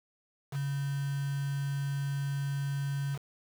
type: tone with quantisation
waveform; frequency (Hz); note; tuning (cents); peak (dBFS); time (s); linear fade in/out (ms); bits
sine; 140; C#3; +18; -30; 0.51-3.19; 50; 7
effects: none